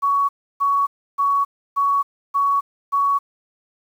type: tone bursts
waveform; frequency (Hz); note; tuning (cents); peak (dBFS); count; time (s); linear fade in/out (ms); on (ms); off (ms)
sine; 1121; C#6; +19; -15; 6; 0.02-3.19; 20; 270; 310
effects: 8-bit